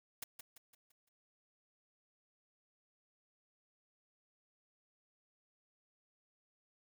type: noise with echo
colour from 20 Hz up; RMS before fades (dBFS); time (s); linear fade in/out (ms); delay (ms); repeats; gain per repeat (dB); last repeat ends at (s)
white; -43; 0.22-0.24; 5; 170; 5; -7; 1.09
effects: none